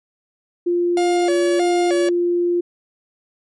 sine tone, 349.2 Hz, F4, in tune, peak -15 dBFS, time 0.66-2.61 s, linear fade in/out 10 ms
45% pulse tone with vibrato, 634 Hz, D#5, 32 cents sharp, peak -20 dBFS, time 0.97-2.09 s, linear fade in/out 2 ms, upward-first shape square, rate 1.6 Hz, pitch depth 190 cents each way
effects MP3 48 kbps

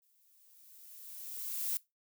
violet noise with exponential growth, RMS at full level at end -33 dBFS, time 0.02-1.77 s, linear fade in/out 1 ms, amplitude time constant 380 ms, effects noise-tail reverb RT60 0.2 s tail -20 dB re dry

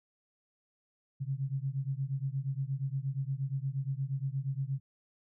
sine beating tone pair, 132.2 / 140.7 Hz, C3 / C#3, +18 / +26 cents, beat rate 8.5 Hz, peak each -34 / -35 dBFS, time 1.2-4.8 s, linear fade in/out 20 ms, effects none

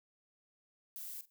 violet noise with echo, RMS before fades -45 dBFS, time 0.96-1.21 s, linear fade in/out 0 ms, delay 45 ms, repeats 2, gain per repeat -15 dB, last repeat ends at 1.3 s, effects none

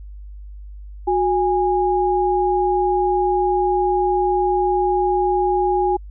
sine tone pair together, 365.2 / 822 Hz, F#4 / G#5, -23 / -18 cents, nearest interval octave + major second, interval 1405 cents, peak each -18 dBFS, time 1.07-5.97 s, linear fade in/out 10 ms, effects added 50 Hz sine -33 dBFS peak until 6.1 s

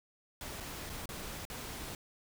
pink noise with dropouts, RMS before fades -43 dBFS, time 0.41-1.95 s, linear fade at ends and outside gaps 1 ms, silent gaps 0.602-0.606 / 0.895-0.899 / 1.057-1.09 / 1.452-1.5 s, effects none

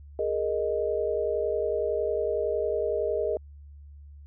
sine chord, Ab suspended second, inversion none, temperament equal, 415.3 / 466.2 / 622.3 Hz, Ab4 / Bb4 / Eb5, 0 / 0 / 0 cents, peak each -29 dBFS, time 0.19-3.37 s, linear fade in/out 2 ms, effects added 72 Hz sine -44 dBFS peak until 4.26 s

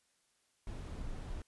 brown noise, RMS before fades -42 dBFS, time 0.67-1.42 s, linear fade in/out 2 ms, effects white hiss -75 dBFS RMS until 1.47 s + resampled to 24000 Hz

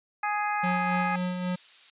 harmonic tone, 416.6 Hz, G#4, 5 cents sharp, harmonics 2 / 3 / 4 / 5 / 6, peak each -28 / -32 / -34 / -36 / -38 dBFS, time 0.23-1.16 s, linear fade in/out 5 ms
square tone with tremolo, 180.8 Hz, F#3, 40 cents flat, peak -27 dBFS, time 0.63-1.56 s, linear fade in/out 10 ms, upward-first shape sine, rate 3.7 Hz, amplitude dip 40%
violet noise, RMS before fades -37 dBFS, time 1.15-1.9 s, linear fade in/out 2 ms
effects resampled to 8000 Hz

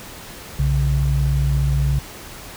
sine tone pair together, 61.78 / 138.59 Hz, B1 / C#3, +1 / 0 cents, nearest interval octave + major second, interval 1399 cents, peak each -18 dBFS, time 0.59-1.99 s, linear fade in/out 5 ms, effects pink hiss -37 dBFS RMS until 2.56 s

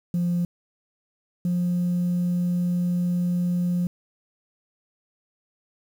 sine tone pair in turn, 174.61 / 176.74 Hz, F3 / F3, 0 / +21 cents, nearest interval unison, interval 21 cents, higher second, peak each -19 dBFS, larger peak neither, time 0.14-0.45 / 1.45-3.87 s, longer second, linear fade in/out 2 ms, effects tanh soft clip ceiling -18 dBFS + 8-bit

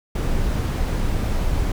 brown noise, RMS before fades -21 dBFS, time 0.15-1.72 s, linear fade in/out 5 ms, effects none

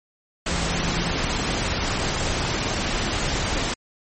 sine tone in noise, 170.5 Hz, F3, 41 cents flat, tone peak -29 dBFS, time 0.5-1.12 s, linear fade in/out 5 ms, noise pink, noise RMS -24 dBFS, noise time 0.46-3.74 s, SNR -8 dB, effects MP3 32 kbps

